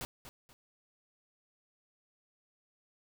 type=noise with echo; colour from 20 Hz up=pink; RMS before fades=-40 dBFS; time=0.01-0.05 s; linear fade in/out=0 ms; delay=240 ms; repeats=2; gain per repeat=-10 dB; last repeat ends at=0.53 s; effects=none